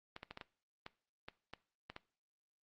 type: clicks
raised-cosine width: 0.3 ms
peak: -30 dBFS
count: 10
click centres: 0.164 / 0.231 / 0.31 / 0.374 / 0.412 / 0.864 / 1.285 / 1.536 / 1.9 / 1.964 s
effects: noise-tail reverb RT60 0.4 s tail -19 dB re dry + Opus 32 kbps